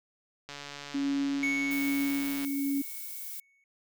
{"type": "click train", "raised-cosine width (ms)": 0.2, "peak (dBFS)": -24, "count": 281, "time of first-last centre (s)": [0.49, 2.448], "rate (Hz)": 143}
{"type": "tone with tremolo", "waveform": "sine", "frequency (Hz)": 278.6, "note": "C#4", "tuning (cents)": 9, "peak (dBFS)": -26, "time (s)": [0.94, 2.82], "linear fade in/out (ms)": 10, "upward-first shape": "sine", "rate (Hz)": 1.2, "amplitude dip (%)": 40}
{"type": "tone with exponential decay", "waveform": "triangle", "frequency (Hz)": 2217, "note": "C#7", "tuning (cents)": 0, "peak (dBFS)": -25, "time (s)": [1.43, 3.64], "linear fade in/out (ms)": 2, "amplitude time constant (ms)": 480}
{"type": "noise", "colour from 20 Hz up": "violet", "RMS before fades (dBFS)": -40, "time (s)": [1.71, 3.4], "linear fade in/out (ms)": 2}
{"effects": []}